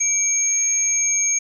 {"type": "tone pair together", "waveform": "sine", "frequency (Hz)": [2305, 6497], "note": ["D7", "G#8"], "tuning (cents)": [-33, -39], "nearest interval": "octave + tritone", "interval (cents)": 1794, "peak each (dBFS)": [-27, -17], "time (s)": [0, 1.39], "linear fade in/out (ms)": 10, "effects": ["9-bit"]}